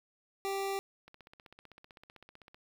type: tone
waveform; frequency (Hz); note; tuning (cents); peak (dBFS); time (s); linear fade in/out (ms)
25% pulse; 392; G4; 0; -29; 0.45-0.79; 0
type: click train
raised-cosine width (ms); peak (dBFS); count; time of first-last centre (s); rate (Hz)
0.3; -37; 24; 1.08-2.545; 15.7
effects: 10-bit